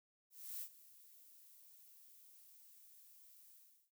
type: noise with ADSR envelope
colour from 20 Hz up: violet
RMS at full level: -45 dBFS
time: 0.3-3.91 s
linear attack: 310 ms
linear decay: 75 ms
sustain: -18 dB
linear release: 370 ms
effects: noise-tail reverb RT60 0.1 s tail -24 dB re dry